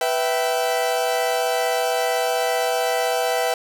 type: chord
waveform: 40% pulse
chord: E minor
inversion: second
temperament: equal with one note detuned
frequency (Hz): 493.9 / 659.3 / 775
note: B4 / E5 / G5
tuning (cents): 0 / 0 / -20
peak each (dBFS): -23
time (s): 0.01-3.54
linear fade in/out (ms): 2
effects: none